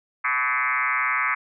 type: tone with frequency modulation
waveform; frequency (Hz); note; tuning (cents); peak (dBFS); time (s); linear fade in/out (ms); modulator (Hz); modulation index
sine; 1664; G#6; +3; -20; 0.24-1.35; 10; 131; 4.7
effects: none